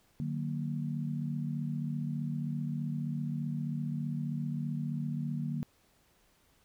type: chord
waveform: sine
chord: D augmented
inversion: none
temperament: equal with one note detuned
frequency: 149.83 / 185 / 233.1 Hz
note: D3 / F#3 / A#3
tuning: +35 / 0 / 0 cents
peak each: -34 / -40 / -37 dBFS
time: 0.2-5.63 s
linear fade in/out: 0 ms
effects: pink hiss -68 dBFS RMS until 6.64 s